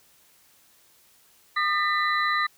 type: tone cluster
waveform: sine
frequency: 1214 / 1799 / 1979 / 3975 Hz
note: D#6 / A6 / B6 / B7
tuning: -43 / +38 / +3 / +10 cents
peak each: -24 / -29 / -27 / -32 dBFS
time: 1.56-2.47 s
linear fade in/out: 10 ms
effects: white hiss -59 dBFS RMS until 2.57 s